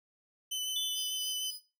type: tone with vibrato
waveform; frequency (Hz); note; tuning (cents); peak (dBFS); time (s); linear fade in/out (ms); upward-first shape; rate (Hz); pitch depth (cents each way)
sawtooth; 3020; F#7; +35; -30; 0.51-1.51; 10; sine; 6.7; 17
type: tone with exponential decay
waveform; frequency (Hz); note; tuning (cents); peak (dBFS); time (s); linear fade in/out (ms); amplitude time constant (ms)
sine; 3500; A7; -10; -31; 0.76-1.55; 2; 170
type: tone with tremolo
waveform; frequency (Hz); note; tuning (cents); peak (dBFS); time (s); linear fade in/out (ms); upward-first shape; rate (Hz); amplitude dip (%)
sawtooth; 4978; D#8; 0; -37; 0.94-1.61; 50; sine; 3.8; 80
effects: noise-tail reverb RT60 0.3 s tail -17 dB re dry